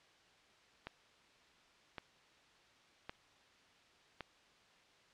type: click train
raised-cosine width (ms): 0.3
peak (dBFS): -27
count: 4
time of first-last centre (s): 0.87-4.207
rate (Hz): 0.899
effects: white hiss -66 dBFS RMS until 5.13 s + low-pass 4000 Hz 12 dB/octave